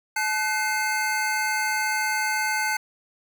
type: tone cluster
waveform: square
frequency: 861 / 1512 / 2110 Hz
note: A5 / F#6 / C7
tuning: -38 / +37 / +14 cents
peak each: -28 dBFS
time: 0.16-2.77 s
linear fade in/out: 5 ms
effects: none